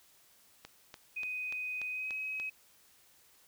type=click train; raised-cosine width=0.2 ms; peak=-28 dBFS; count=7; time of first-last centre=0.65-2.399 s; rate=3.43 Hz
type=tone with pitch glide; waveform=sine; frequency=2501 to 2543 Hz; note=D#7 to D#7; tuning=+8 to +37 cents; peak=-35 dBFS; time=1.16-2.5 s; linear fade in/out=10 ms; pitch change=+29 cents; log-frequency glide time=1.91-2.13 s
effects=white hiss -64 dBFS RMS until 3.47 s